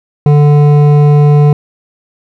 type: tone with hard clipping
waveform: sine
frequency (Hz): 146.83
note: D3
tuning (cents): 0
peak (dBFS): -5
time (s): 0.26-1.53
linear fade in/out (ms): 2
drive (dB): 11
effects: none